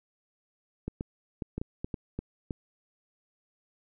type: clicks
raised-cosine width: 3 ms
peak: -20 dBFS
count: 9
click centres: 0.88 / 1.009 / 1.422 / 1.58 / 1.615 / 1.845 / 1.942 / 2.19 / 2.508 s
effects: none